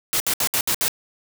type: noise bursts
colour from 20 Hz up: white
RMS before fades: -21 dBFS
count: 6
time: 0.13-0.881 s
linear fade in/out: 0 ms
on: 71 ms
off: 65 ms
effects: none